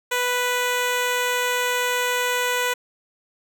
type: tone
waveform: 10% pulse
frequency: 493.9 Hz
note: B4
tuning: in tune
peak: -12 dBFS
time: 0.11-2.74 s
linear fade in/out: 10 ms
effects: none